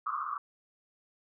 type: band-pass noise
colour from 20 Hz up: pink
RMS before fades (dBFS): -35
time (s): 0.06-0.38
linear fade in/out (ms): 2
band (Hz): 1100 to 1300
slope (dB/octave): 96
effects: none